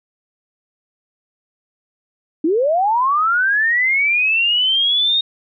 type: linear sweep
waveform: sine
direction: up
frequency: 294.4 to 3729 Hz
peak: -13 dBFS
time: 2.44-5.21 s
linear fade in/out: 5 ms
effects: none